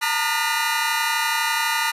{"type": "tone cluster", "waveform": "25% pulse", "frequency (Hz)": [895, 927, 1216, 1434, 1991], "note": ["A5", "A#5", "D#6", "F6", "B6"], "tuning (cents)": [29, -10, -40, 45, 14], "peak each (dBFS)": -23, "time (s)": [0.01, 1.92], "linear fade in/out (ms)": 20, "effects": ["resampled to 32000 Hz"]}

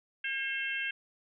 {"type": "harmonic tone with a mistuned harmonic", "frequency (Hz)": 538, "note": "C5", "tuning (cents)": 48, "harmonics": [3, 4, 5, 6], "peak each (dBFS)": [-35, -38, -36, -42], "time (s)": [0.24, 0.91], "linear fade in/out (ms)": 5, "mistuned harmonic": 6, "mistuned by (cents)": -45, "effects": []}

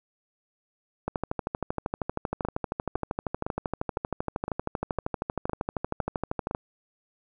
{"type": "two click trains", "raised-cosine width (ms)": 1, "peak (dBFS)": [-14, -16], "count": [71, 9], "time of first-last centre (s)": [[1.08, 6.549], [2.45, 6.511]], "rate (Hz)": [12.8, 1.97], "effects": []}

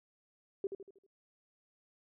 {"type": "tone with echo", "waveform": "sine", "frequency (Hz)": 392, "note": "G4", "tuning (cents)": 0, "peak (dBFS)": -31, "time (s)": [0.64, 0.67], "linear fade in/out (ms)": 2, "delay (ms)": 79, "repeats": 5, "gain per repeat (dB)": -7, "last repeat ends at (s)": 1.065, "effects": []}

